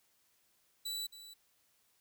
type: tone with echo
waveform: sawtooth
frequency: 3951 Hz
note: B7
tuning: in tune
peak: -34 dBFS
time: 0.85-1.07 s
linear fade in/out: 10 ms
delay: 270 ms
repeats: 1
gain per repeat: -13 dB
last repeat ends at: 1.34 s
effects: white hiss -73 dBFS RMS until 2 s